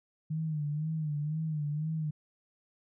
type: tone with vibrato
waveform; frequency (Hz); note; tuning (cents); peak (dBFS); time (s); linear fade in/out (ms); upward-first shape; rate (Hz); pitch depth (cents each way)
sine; 153.1; D#3; -28; -30; 0.3-2.11; 10; sine; 2; 76
effects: none